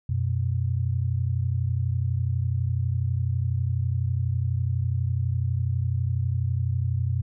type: tone pair together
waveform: sine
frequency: 91.13 / 123.2 Hz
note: F#2 / B2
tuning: -26 / -4 cents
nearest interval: perfect fourth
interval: 522 cents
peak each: -25 dBFS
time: 0.09-7.22 s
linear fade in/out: 5 ms
effects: none